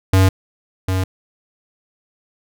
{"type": "tone pair in turn", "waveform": "square", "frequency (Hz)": [94.8, 93.77], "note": ["F#2", "F#2"], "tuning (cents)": [43, 24], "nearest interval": "unison", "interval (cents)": 19, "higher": "first", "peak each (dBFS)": [-10, -17], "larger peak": "first", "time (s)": [[0.13, 0.29], [0.88, 1.04]], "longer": "neither", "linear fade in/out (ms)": 5, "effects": []}